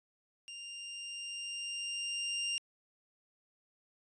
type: tone with level ramp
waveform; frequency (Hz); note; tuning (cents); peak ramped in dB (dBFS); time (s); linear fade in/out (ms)
sawtooth; 2794; F7; 0; -41 to -29; 0.48-2.58; 0
effects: resampled to 22050 Hz